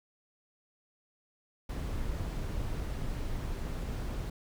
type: noise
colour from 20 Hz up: brown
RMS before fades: -35 dBFS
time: 1.69-4.3 s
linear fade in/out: 5 ms
effects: none